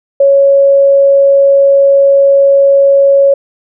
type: tone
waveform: sine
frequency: 554.4 Hz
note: C#5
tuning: in tune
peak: -3 dBFS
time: 0.2-3.34 s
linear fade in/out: 5 ms
effects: none